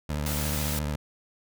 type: tone with vibrato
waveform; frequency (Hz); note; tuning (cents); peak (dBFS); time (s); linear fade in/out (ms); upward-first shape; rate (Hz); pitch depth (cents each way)
20% pulse; 74.4; D2; +23; -23; 0.09-0.96; 5; triangle; 14; 84
type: noise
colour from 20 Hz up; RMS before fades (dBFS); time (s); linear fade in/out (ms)
white; -33; 0.26-0.79; 2
effects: none